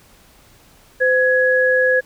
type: tone pair together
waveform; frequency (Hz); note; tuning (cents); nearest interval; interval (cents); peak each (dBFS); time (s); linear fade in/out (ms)
sine; 512 / 1674.1; C5 / G#6; -38 / +13; octave + major sixth; 2051; -15; 1-2.01; 20
effects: pink hiss -50 dBFS RMS until 2.05 s